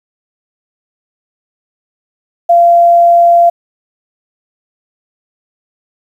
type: tone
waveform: sine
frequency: 688 Hz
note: F5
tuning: 26 cents flat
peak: -3 dBFS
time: 2.49-3.5 s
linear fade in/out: 10 ms
effects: 7-bit